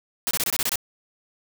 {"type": "noise bursts", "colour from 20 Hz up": "white", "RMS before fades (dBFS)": -24, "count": 8, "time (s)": [0.27, 0.757], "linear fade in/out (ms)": 0, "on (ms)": 39, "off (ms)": 25, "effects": []}